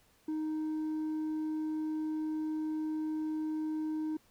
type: tone with hard clipping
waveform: triangle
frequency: 311.1 Hz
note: D#4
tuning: in tune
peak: -31 dBFS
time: 0.28-4.17 s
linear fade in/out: 5 ms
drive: 1 dB
effects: pink hiss -67 dBFS RMS until 4.3 s